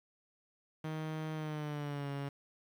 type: tone with pitch glide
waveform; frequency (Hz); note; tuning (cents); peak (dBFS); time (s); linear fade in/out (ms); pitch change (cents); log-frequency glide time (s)
sawtooth; 156.7 to 140.41; D#3 to C#3; +13 to +23; -33; 0.84-2.29; 5; -190; 1.34-2.1
effects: low-pass 3000 Hz 12 dB/octave + 10-bit